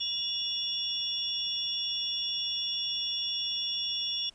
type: tone cluster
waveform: sine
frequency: 2867 / 3451 / 5540 Hz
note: F7 / A7 / F8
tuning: +45 / -34 / -15 cents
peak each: -36 / -32 / -35 dBFS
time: 0-4.3 s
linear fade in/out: 10 ms
effects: pink hiss -61 dBFS RMS until 4.34 s + resampled to 22050 Hz